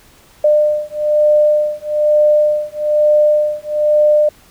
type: beating tone pair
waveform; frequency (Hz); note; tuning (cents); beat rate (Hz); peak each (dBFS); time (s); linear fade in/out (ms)
sine; 600 / 601.1; D5 / D5; +37 / +40; 1.1; -13; 0.44-4.29; 5
effects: pink hiss -47 dBFS RMS until 4.5 s